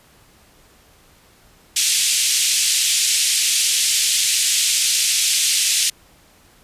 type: band-pass noise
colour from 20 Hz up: white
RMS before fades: -18 dBFS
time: 1.76-5.9 s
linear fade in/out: 5 ms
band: 2500 to 9300 Hz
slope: 24 dB/octave
effects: pink hiss -52 dBFS RMS until 6.63 s + resampled to 32000 Hz